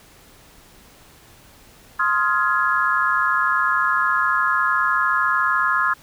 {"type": "chord", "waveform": "sine", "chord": "F minor seventh", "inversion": "second", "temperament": "just", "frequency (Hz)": [1047.7, 1257.2, 1396.9, 1676.3], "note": ["C6", "Eb6", "F6", "Ab6"], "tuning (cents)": [2, 18, 0, 16], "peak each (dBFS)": -22, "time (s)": [1.99, 5.94], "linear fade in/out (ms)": 10, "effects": ["pink hiss -49 dBFS RMS until 6.02 s"]}